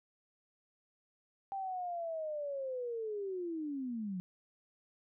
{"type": "linear sweep", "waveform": "sine", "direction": "down", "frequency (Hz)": [790, 175.9], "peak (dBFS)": -36, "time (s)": [1.52, 4.2], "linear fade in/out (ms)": 0, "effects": []}